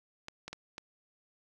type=clicks; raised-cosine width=0.2 ms; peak=-24 dBFS; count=4; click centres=0.284 / 0.48 / 0.53 / 0.781 s; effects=none